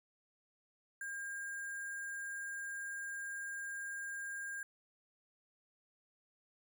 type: tone with sample-and-hold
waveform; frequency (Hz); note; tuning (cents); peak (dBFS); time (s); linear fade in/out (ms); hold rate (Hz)
sine; 1611; G6; +47; -40; 1.01-4.63; 2; 8820
effects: none